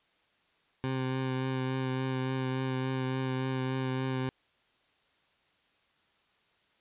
20% pulse tone with vibrato, 130.81 Hz, C3, in tune, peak -25 dBFS, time 0.84-4.29 s, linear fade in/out 0 ms, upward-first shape triangle, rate 3.5 Hz, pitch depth 18 cents each way, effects white hiss -69 dBFS RMS until 6.8 s + resampled to 8000 Hz

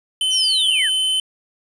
square tone, 3054 Hz, G7, 46 cents flat, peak -17 dBFS, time 0.21-1.2 s, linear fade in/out 2 ms
sine linear sweep, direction down, 6030 to 1480 Hz, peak -19 dBFS, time 0.3-0.9 s, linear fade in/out 50 ms
effects resampled to 22050 Hz + 8-bit

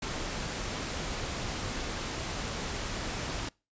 pink noise, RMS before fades -35 dBFS, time 0.02-3.49 s, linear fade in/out 5 ms, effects noise-tail reverb RT60 0.3 s tail -25 dB re dry + resampled to 16000 Hz

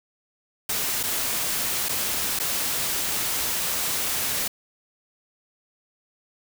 white noise with dropouts, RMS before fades -26 dBFS, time 0.69-4.48 s, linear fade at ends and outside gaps 5 ms, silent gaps 1.031-1.035 / 1.887-1.891 / 2.391-2.398 s, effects none

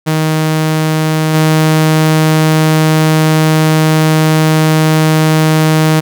sawtooth tone with level steps, 156.9 Hz, D#3, 15 cents sharp, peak -6 / -3 dBFS, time 0.06-6.01 s, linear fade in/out 20 ms, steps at 1.33 s, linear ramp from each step 20 ms, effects none

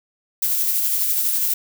violet noise with tremolo, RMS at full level -19 dBFS, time 0.42-1.54 s, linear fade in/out 5 ms, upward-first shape sine, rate 12 Hz, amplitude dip 30%, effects none

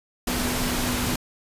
sine tone in noise, 246.9 Hz, B3, in tune, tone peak -29 dBFS, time 0.27-1.16 s, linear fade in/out 5 ms, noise pink, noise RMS -26 dBFS, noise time 0.27-1.16 s, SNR -6 dB, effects resampled to 32000 Hz

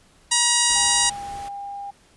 harmonic tone, 955 Hz, A#5, 42 cents sharp, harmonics 1 / 2 / 3 / 4 / 5 / 6 / 7 / 8 / 9 / 10, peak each -27 / -27 / -27 / -25 / -26 / -25 / -26 / -25 / -27 / -25 dBFS, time 0.31-1.1 s, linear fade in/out 10 ms
pink noise, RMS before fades -41 dBFS, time 0.69-1.49 s, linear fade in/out 10 ms
sine tone with pitch glide, 810 to 803 Hz, G#5 to G5, -43 to +41 cents, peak -30 dBFS, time 0.75-1.91 s, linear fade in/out 10 ms, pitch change -16 cents, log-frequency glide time 1.14-1.23 s
effects pink hiss -56 dBFS RMS until 2.16 s + resampled to 24000 Hz

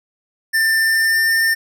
square tone with pitch glide, 1788 to 1804.6 Hz, A6 to A6, +27 to +43 cents, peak -14 dBFS, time 0.53-1.55 s, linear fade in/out 20 ms, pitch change +16 cents, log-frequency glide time 0.76-1.38 s, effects none

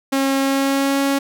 sawtooth tone with pitch glide, 271.5 to 276.4 Hz, C#4 to C#4, -36 to -5 cents, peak -12 dBFS, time 0.12-1.19 s, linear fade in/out 10 ms, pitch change +31 cents, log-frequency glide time 0.4-1 s, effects none

